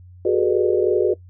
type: tone cluster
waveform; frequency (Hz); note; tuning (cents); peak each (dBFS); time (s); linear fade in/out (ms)
sine; 368.9 / 412.6 / 434.9 / 485.1 / 602; F#4 / G#4 / A4 / B4 / D5; -5 / -11 / -20 / -31 / +43; -18 / -21 / -25 / -22 / -26; 0.25-1.14; 5
effects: noise-tail reverb RT60 0.1 s tail -19 dB re dry + added 90 Hz sine -41 dBFS peak until 1.29 s